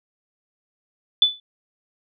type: tone with exponential decay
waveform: sine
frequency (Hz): 3484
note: A7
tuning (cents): -18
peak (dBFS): -8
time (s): 1.22-1.4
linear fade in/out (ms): 2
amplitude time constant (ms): 37
effects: none